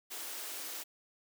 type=high-pass noise; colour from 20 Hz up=white; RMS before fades=-42 dBFS; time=0.1-0.84 s; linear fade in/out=20 ms; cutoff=260 Hz; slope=96 dB/octave; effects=none